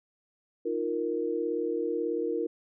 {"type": "chord", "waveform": "sine", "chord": "Eb suspended second", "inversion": "none", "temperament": "equal", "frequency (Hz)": [311.1, 349.2, 466.2], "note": ["Eb4", "F4", "Bb4"], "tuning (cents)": [0, 0, 0], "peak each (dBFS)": [-34, -32, -30], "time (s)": [0.65, 2.47], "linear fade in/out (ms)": 10, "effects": []}